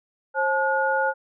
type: tone cluster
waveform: sine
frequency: 535 / 863 / 1441 Hz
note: C5 / A5 / F#6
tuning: +38 / -34 / -46 cents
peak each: -24 dBFS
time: 0.34-1.14 s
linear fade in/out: 50 ms
effects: none